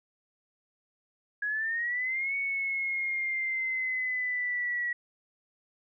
sine exponential two-way sweep, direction up then down, 1660 to 2226 to 1923 Hz, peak -28 dBFS, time 1.42-4.93 s, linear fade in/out 5 ms, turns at 2.35 s, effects none

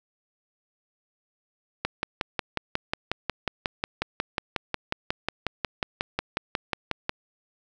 click train, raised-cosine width 0.3 ms, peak -9 dBFS, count 30, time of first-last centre 1.85-7.094 s, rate 5.53 Hz, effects none

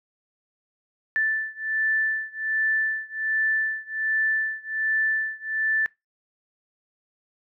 sine beating tone pair, 1760 / 1761.3 Hz, A6 / A6, 0 / +1 cents, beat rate 1.3 Hz, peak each -25 / -26 dBFS, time 1.16-5.86 s, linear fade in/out 0 ms, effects noise-tail reverb RT60 0.2 s tail -23 dB re dry

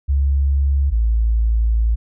sine tone pair in turn, 69.3 / 55.9 Hz, C#2 / A1, 0 / +28 cents, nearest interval major third, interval 372 cents, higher first, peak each -13 dBFS, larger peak neither, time 0.08-0.91 / 0.91-1.96 s, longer second, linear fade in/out 20 ms, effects none

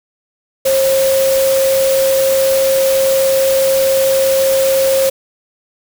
sine tone in noise, 536 Hz, C5, 42 cents sharp, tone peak -10 dBFS, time 0.65-5.1 s, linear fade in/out 10 ms, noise white, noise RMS -21 dBFS, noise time 0.65-5.1 s, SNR +8 dB, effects none

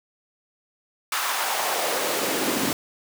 pink noise with high-pass filter sweep, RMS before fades -25 dBFS, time 1.12-2.73 s, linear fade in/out 2 ms, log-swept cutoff 1200 to 220 Hz, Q 1.9, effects none

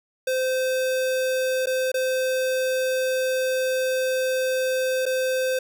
square tone with dropouts, 517 Hz, C5, 21 cents flat, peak -22 dBFS, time 0.27-5.59 s, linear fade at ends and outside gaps 5 ms, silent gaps 1.659-1.669 / 1.918-1.941 / 5.056-5.062 s, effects none

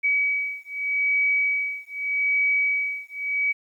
sine beating tone pair, 2273 / 2273.82 Hz, C#7 / C#7, +43 / +43 cents, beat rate 0.82 Hz, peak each -24 dBFS, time 0.03-3.53 s, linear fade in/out 20 ms, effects 10-bit

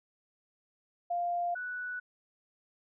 sine tone pair in turn, 698.5 / 1480.1 Hz, F5 / F#6, 0 / 0 cents, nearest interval octave + minor second, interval 1300 cents, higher second, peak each -29 / -35 dBFS, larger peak first, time 1.1-1.55 / 1.55-2 s, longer neither, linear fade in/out 10 ms, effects none

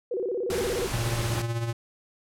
sine tone with vibrato, 426.3 Hz, G#4, 45 cents sharp, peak -26 dBFS, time 0.11-0.87 s, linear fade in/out 5 ms, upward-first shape square, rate 17 Hz, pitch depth 220 cents each way
pink noise, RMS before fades -32 dBFS, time 0.5-1.42 s, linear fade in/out 2 ms
square tone with tremolo, 116.54 Hz, A#2, in tune, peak -25 dBFS, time 0.93-1.73 s, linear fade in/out 5 ms, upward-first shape triangle, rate 16 Hz, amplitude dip 60%
effects low-pass 12000 Hz 12 dB/octave

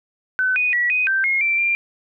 sine tone with pitch steps, 1514 / 2482 / 1935 / 2499 / 1562 / 2152 / 2346 / 2381 Hz, F#6 / D#7 / B6 / D#7 / G6 / C7 / D7 / D7, +39 / -5 / -36 / +7 / -7 / +48 / -2 / +23 cents, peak -16 dBFS, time 0.39-1.75 s, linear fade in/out 0 ms, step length 170 ms, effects none

